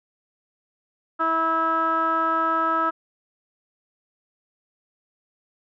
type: tone with low-pass filter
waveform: 15% pulse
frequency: 325.7 Hz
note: E4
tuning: 21 cents flat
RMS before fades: -22 dBFS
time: 1.19-2.91 s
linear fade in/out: 20 ms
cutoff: 1400 Hz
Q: 9.3
effects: none